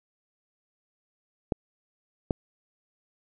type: clicks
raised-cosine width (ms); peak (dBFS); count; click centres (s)
2; -11; 2; 1.522 / 2.308
effects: none